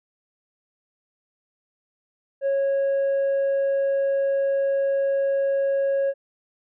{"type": "tone with tanh clipping", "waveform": "sine", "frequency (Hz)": 550, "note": "C#5", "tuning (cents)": -14, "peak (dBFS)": -20, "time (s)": [2.41, 6.14], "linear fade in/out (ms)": 50, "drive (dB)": 2, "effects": []}